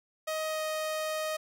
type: tone with pitch glide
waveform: sawtooth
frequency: 628 to 624 Hz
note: D#5 to D#5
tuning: +16 to +5 cents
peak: -27 dBFS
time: 0.27-1.37 s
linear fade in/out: 10 ms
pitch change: -11 cents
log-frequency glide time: 0.47-0.62 s
effects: none